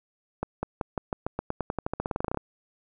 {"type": "accelerating click train", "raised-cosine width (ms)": 1, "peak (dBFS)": -14, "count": 23, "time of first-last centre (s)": [0.43, 2.373], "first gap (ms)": 200, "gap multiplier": 0.91, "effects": []}